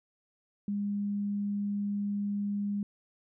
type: tone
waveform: sine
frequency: 203.3 Hz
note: G#3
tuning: 37 cents flat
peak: -29 dBFS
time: 0.68-2.83 s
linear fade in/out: 2 ms
effects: none